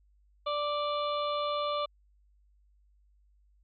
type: harmonic tone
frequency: 587.3 Hz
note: D5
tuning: in tune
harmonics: 1 / 2 / 4 / 5 / 6 / 7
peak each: -32 / -32 / -47 / -44 / -40 / -47 dBFS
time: 0.46-1.86 s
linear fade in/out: 10 ms
effects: added 50 Hz sine -62 dBFS peak until 3.63 s